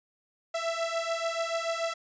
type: beating tone pair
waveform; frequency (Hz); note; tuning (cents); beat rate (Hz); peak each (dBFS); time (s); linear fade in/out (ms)
sawtooth; 661 / 667.9; E5 / E5; +5 / +23; 6.9; -28; 0.54-1.94; 10
effects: resampled to 16000 Hz